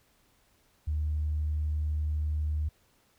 sine tone, 76 Hz, D#2, 40 cents flat, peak -26 dBFS, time 0.87-2.69 s, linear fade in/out 10 ms, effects tanh soft clip ceiling -22 dBFS + pink hiss -67 dBFS RMS until 3.18 s

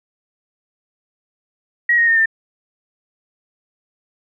sine tone with pitch steps, 1904 / 1867 / 1830.7 / 1795.1 Hz, A#6 / A#6 / A#6 / A6, +36 / +2 / -32 / +34 cents, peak -11 dBFS, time 1.89-2.258 s, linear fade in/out 5 ms, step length 92 ms, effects none

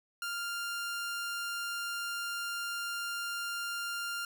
sawtooth tone, 1397 Hz, F6, in tune, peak -31 dBFS, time 0.22-4.25 s, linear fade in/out 2 ms, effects none

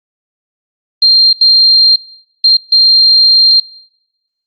sine tone bursts at uneven times, 4186 Hz, C8, in tune, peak -3 dBFS, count 4, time 1.02-1.33 / 1.41-1.96 / 2.44-2.57 / 2.72-3.6 s, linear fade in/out 5 ms, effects noise-tail reverb RT60 1.0 s tail -24 dB re dry + Opus 24 kbps

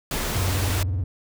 pink noise, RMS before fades -27 dBFS, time 0.11-0.83 s, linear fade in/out 2 ms
triangle tone with vibrato, 91.9 Hz, F#2, 11 cents flat, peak -20 dBFS, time 0.35-1.04 s, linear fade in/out 5 ms, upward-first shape triangle, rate 19 Hz, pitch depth 270 cents each way
effects none

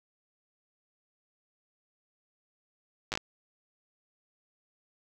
slowing click train, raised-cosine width 0.2 ms, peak -14 dBFS, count 5, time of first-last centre 3.12-3.175 s, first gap 8 ms, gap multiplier 1.37, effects none

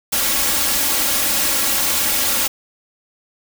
white noise with comb filter, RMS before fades -18 dBFS, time 0.12-2.48 s, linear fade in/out 10 ms, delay 3.6 ms, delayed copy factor +0.65, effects none

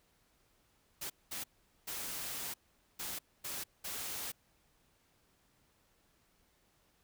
white noise bursts at uneven times, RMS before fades -41 dBFS, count 6, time 1.01-1.1 / 1.31-1.44 / 1.87-2.54 / 2.99-3.19 / 3.44-3.64 / 3.84-4.32 s, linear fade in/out 10 ms, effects pink hiss -72 dBFS RMS until 7.03 s

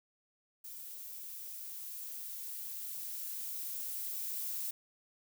violet noise with level ramp, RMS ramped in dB -47 to -38 dBFS, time 0.64-4.71 s, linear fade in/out 5 ms, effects none

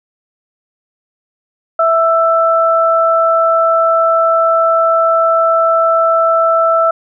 sine tone pair together, 658 / 1326.7 Hz, E5 / E6, -3 / +11 cents, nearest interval octave, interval 1214 cents, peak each -11 dBFS, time 1.79-6.91 s, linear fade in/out 5 ms, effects none

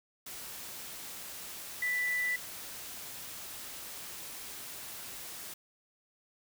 sine tone in noise, 1979 Hz, B6, 3 cents sharp, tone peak -29 dBFS, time 1.82-2.36 s, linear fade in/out 5 ms, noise white, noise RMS -44 dBFS, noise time 0.26-5.54 s, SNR +12 dB, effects none

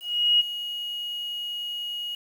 sine tone with ADSR envelope, 2891 Hz, F#7, 41 cents flat, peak -15 dBFS, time 0-2.15 s, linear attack 400 ms, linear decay 19 ms, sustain -14 dB, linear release 4 ms, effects 8-bit

